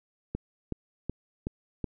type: click train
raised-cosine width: 3 ms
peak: -18 dBFS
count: 5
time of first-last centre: 0.35-1.843 s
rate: 2.68 Hz
effects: none